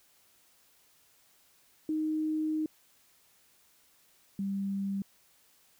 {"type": "tone pair in turn", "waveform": "sine", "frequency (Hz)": [311.1, 196.83], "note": ["D#4", "G3"], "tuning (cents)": [0, 7], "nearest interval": "minor sixth", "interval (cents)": 793, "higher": "first", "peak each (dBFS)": [-28, -30], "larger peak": "first", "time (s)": [[1.89, 2.66], [4.39, 5.02]], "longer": "first", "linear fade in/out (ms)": 2, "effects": ["white hiss -65 dBFS RMS until 5.79 s"]}